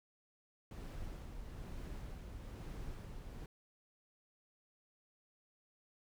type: noise with tremolo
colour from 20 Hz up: brown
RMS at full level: -45 dBFS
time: 0.71-3.46 s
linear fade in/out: 2 ms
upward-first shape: sine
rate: 1.1 Hz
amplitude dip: 35%
effects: none